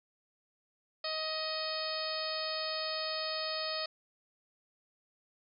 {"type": "harmonic tone", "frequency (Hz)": 628, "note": "D#5", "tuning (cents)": 16, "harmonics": [1, 2, 3, 4, 5, 6, 7, 8], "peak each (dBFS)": [-39, -42, -45, -46, -47, -45, -38, -42], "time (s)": [1.04, 3.86], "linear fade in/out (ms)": 5, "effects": []}